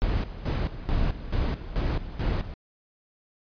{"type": "noise with tremolo", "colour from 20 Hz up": "brown", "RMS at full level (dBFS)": -25, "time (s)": [0.02, 2.54], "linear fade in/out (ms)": 0, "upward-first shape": "square", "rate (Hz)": 2.3, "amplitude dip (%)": 75, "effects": ["resampled to 11025 Hz"]}